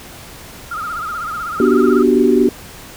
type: tone with vibrato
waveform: sine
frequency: 1318.5 Hz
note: E6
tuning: in tune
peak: -21 dBFS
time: 0.71-2.03 s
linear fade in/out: 5 ms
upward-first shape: sine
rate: 16 Hz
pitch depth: 120 cents each way
type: chord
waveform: sine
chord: G major seventh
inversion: first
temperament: just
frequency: 245 / 294 / 367.5 / 392 Hz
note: B3 / D4 / F#4 / G4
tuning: -14 / +2 / -12 / 0 cents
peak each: -14 / -16 / -14 / -15 dBFS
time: 1.6-2.49 s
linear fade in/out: 2 ms
effects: pink hiss -36 dBFS RMS until 2.96 s